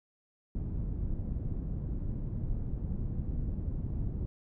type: low-pass noise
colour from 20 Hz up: pink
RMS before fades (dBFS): -34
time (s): 0.55-4.26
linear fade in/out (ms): 0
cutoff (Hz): 170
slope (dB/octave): 12
effects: none

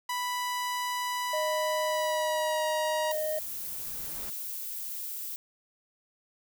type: tone with pitch glide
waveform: sawtooth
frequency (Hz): 987.8 to 950.3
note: B5 to A#5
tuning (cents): 0 to +33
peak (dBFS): -26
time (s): 0.09-3.12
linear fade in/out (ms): 5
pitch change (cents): -67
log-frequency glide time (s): 1.85-2.66
type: tone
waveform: triangle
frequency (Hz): 618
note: D#5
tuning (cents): -12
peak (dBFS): -27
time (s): 1.33-3.39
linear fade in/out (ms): 5
type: noise with exponential growth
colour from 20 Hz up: pink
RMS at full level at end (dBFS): -45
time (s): 1.77-4.3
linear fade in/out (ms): 0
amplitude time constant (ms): 550
type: noise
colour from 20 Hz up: violet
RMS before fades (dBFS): -37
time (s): 3.11-5.36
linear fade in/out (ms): 0
effects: none

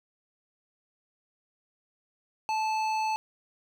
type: tone with hard clipping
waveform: triangle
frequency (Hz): 873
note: A5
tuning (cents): -14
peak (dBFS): -28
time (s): 2.49-3.16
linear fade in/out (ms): 0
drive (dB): 16
effects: none

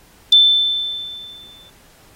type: tone with exponential decay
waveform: sine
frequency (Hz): 3536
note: A7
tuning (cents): +8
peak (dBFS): -5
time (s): 0.32-1.7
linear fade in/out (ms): 5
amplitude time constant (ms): 300
effects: pink hiss -50 dBFS RMS until 2.15 s + AAC 48 kbps

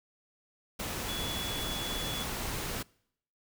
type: tone in noise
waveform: sine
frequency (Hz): 3405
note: G#7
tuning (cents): +42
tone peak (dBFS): -37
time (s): 1.08-2.24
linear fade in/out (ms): 10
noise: pink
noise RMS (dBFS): -36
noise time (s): 0.79-2.83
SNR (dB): -4
effects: noise-tail reverb RT60 0.7 s tail -25 dB re dry

